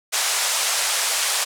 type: band-pass noise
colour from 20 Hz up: white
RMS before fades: -22 dBFS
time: 0.12-1.45 s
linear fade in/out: 20 ms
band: 570 to 9800 Hz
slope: 24 dB/octave
effects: none